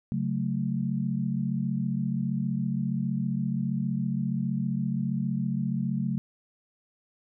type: chord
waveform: sine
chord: F# minor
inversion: second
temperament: equal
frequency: 138.59 / 185 / 220 Hz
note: C#3 / F#3 / A3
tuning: 0 / 0 / 0 cents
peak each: -30 dBFS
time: 0.12-6.18 s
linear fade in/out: 0 ms
effects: none